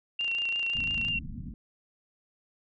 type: tone with vibrato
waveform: sine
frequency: 2768 Hz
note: F7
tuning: 16 cents flat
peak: -27 dBFS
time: 0.19-1.19 s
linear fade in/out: 5 ms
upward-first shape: sine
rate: 5.8 Hz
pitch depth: 24 cents each way
type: click train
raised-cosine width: 0.2 ms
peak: -27 dBFS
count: 26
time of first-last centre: 0.21-1.084 s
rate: 28.6 Hz
type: low-pass noise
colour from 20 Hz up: pink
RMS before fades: -39 dBFS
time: 0.75-1.54 s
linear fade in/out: 2 ms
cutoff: 260 Hz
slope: 48 dB/octave
effects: none